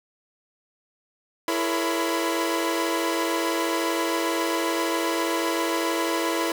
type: tone cluster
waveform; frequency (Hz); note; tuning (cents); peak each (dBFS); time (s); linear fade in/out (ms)
sawtooth; 332.5 / 424 / 470.2 / 558 / 1005; E4 / G#4 / A#4 / C#5 / B5; +15 / +36 / +15 / +11 / +30; -22 / -31 / -27 / -28 / -26; 1.48-6.52; 2
effects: none